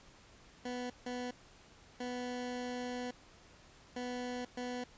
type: tone bursts at uneven times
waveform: 20% pulse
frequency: 247.3 Hz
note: B3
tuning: 3 cents sharp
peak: -33 dBFS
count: 5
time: 0.65-0.9 / 1.06-1.31 / 2-3.11 / 3.96-4.45 / 4.57-4.84 s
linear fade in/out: 5 ms
effects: pink hiss -60 dBFS RMS until 4.97 s + resampled to 16000 Hz